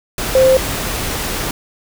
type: tone in noise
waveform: sine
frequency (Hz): 523.3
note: C5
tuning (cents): 0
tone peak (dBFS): -7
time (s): 0.35-0.57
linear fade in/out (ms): 2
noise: pink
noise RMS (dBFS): -21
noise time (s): 0.18-1.51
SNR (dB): +11
effects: none